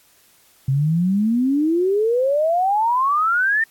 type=exponential sweep; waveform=sine; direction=up; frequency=130.2 to 1836 Hz; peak=-15 dBFS; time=0.68-3.64 s; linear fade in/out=5 ms; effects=white hiss -55 dBFS RMS until 3.7 s + AAC 64 kbps